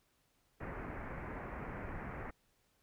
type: low-pass noise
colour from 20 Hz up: pink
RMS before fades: -44 dBFS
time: 0.6-2.31 s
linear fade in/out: 10 ms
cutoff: 2200 Hz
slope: 48 dB/octave
effects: pink hiss -75 dBFS RMS until 2.82 s